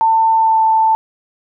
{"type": "tone with pitch glide", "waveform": "sine", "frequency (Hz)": [895, 885.7], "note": ["A5", "A5"], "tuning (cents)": [29, 11], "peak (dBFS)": -9, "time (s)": [0.01, 0.95], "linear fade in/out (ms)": 0, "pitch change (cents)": -18, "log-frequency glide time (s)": [0.35, 0.61], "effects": []}